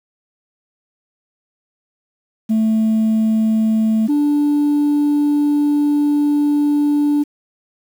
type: tone pair in turn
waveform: sine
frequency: 220 / 292.5 Hz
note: A3 / D4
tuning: 0 / -7 cents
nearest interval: perfect fourth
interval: 493 cents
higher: second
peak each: -10 dBFS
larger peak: neither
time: 2.49-4.08 / 4.08-7.24 s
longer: second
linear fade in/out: 20 ms
effects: tanh soft clip ceiling -11 dBFS + 7-bit